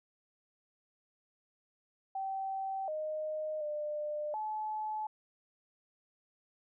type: tone with pitch steps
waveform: sine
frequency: 773 / 618 / 599 / 860 Hz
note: G5 / D#5 / D5 / A5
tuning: -24 / -12 / +34 / -40 cents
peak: -34 dBFS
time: 2.15-5.07 s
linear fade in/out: 5 ms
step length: 730 ms
effects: none